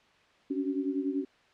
sine tone cluster, 276.4 / 286.7 / 376.6 Hz, C#4 / D4 / F#4, -5 / -42 / +31 cents, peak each -31 / -33 / -36 dBFS, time 0.5-1.25 s, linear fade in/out 10 ms, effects white hiss -62 dBFS RMS until 1.53 s + low-pass 3000 Hz 12 dB/octave

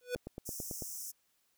square tone with exponential growth, 493.9 Hz, B4, in tune, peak -30 dBFS, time 0.01-0.15 s, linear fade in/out 1 ms, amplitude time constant 30 ms
click train, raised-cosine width 2 ms, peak -28 dBFS, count 7, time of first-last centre 0.16-0.822 s, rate 9.06 Hz
pink high-pass noise, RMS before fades -43 dBFS, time 0.45-1.12 s, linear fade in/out 20 ms, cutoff 5400 Hz, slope 96 dB/octave
effects white hiss -75 dBFS RMS until 1.57 s

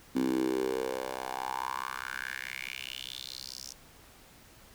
10% pulse tone with high-pass filter sweep, 64.7 Hz, C2, 19 cents flat, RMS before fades -35 dBFS, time 0.15-3.73 s, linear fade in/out 10 ms, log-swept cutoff 260 to 5800 Hz, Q 4.9, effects pink hiss -56 dBFS RMS until 4.74 s

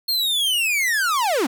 45% pulse linear sweep, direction down, 4300 to 225.9 Hz, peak -18 dBFS, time 0.08-1.47 s, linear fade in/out 10 ms, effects none

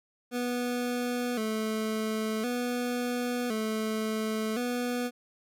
25% pulse tone with vibrato, 231.2 Hz, A#3, 14 cents flat, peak -25 dBFS, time 0.31-5.11 s, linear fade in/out 50 ms, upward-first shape square, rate 0.47 Hz, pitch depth 100 cents each way, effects none

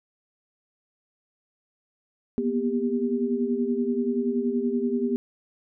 sine tone cluster, 236.5 / 247 / 398.5 Hz, A#3 / B3 / G4, +25 / 0 / +28 cents, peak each -27 dBFS, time 2.38-5.16 s, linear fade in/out 0 ms, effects none

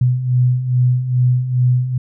sine beating tone pair, 123.47 / 125.87 Hz, B2 / B2, 0 / +33 cents, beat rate 2.4 Hz, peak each -19 / -13 dBFS, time 0.01-1.98 s, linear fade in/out 5 ms, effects none

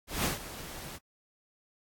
pink noise with ADSR envelope, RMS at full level -29 dBFS, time 0.07-0.99 s, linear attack 180 ms, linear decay 130 ms, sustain -14 dB, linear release 36 ms, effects AAC 64 kbps

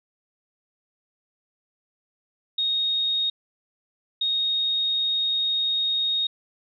sine tone bursts at uneven times, 3729 Hz, A#7, in tune, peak -21 dBFS, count 2, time 2.58-3.3 / 4.21-6.27 s, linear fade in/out 5 ms, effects none

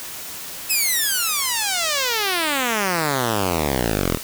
5% pulse exponential sweep, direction down, 2637 to 39.13 Hz, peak -8 dBFS, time 0.69-4.18 s, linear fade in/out 20 ms, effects white hiss -33 dBFS RMS until 4.23 s

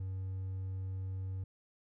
triangle tone with hard clipping, 94.7 Hz, F#2, 41 cents sharp, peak -37 dBFS, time 0-1.44 s, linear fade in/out 5 ms, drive 5 dB, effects none

